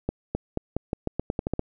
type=accelerating click train; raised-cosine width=2 ms; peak=-12 dBFS; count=12; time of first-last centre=0.09-1.594 s; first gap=260 ms; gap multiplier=0.86; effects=none